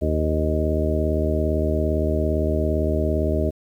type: harmonic tone with a mistuned harmonic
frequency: 77.6 Hz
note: D#2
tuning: 4 cents flat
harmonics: 1 / 2 / 3 / 4 / 5 / 6 / 7 / 8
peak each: -22 / -30 / -28 / -28 / -27 / -33 / -37 / -26 dBFS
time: 0.01-3.51 s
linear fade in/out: 20 ms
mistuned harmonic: 7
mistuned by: -34 cents
effects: 9-bit